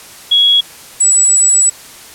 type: tone pair in turn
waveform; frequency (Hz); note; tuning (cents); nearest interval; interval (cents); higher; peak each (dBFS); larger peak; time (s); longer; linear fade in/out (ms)
sine; 3334 / 7873; G#7 / B8; +6 / -6; octave + minor third; 1488; second; -6; neither; 0.31-0.61 / 1-1.7; second; 10
effects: white hiss -35 dBFS RMS until 2.14 s + low-pass 12000 Hz 12 dB/octave